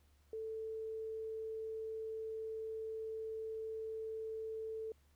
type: tone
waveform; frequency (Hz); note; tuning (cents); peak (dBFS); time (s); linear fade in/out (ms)
sine; 442; A4; +8; -40; 0.33-4.92; 2
effects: added 72 Hz sine -67 dBFS peak until 5.15 s + pink hiss -75 dBFS RMS until 5.15 s